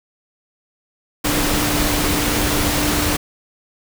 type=tone in noise; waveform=sine; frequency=296.1 Hz; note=D4; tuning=14 cents sharp; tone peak=-23 dBFS; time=1.24-3.17 s; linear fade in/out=10 ms; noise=pink; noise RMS=-19 dBFS; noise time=1.24-3.17 s; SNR=-7 dB; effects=none